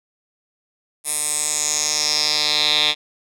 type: tone with band-pass filter sweep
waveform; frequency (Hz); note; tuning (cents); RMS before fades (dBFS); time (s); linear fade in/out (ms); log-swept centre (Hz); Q
10% pulse; 150.4; D3; +42; -20; 1.04-2.95; 50; 9900 to 3400; 4.5
effects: none